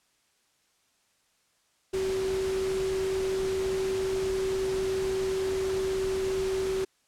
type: tone in noise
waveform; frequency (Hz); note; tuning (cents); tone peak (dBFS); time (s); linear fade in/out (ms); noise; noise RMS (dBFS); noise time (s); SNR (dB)
sine; 381.1; G4; -49; -26; 1.93-6.85; 10; pink; -38; 1.93-6.85; +9
effects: white hiss -69 dBFS RMS until 7.07 s + low-pass 9000 Hz 12 dB/octave